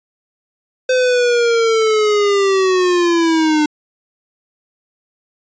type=linear sweep; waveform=square; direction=down; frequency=514 to 299.3 Hz; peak=-12 dBFS; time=0.89-3.66 s; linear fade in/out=5 ms; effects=resampled to 16000 Hz